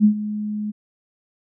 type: tone with ADSR envelope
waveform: sine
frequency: 210.6 Hz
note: G#3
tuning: 24 cents sharp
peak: -8 dBFS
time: 0-0.72 s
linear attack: 44 ms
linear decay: 94 ms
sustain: -15 dB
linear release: 22 ms
effects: none